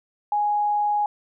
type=tone; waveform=sine; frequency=830.6 Hz; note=G#5; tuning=in tune; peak=-19 dBFS; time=0.32-1.06 s; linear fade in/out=2 ms; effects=none